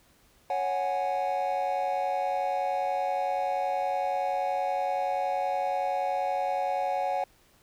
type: chord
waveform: triangle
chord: C# suspended fourth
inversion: none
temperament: equal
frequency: 554.4 / 740 / 830.6 Hz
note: C#5 / F#5 / G#5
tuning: 0 / 0 / 0 cents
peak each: -29 / -26 / -29 dBFS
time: 0.5-7.24 s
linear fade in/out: 2 ms
effects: tanh soft clip ceiling -19 dBFS + pink hiss -62 dBFS RMS until 7.62 s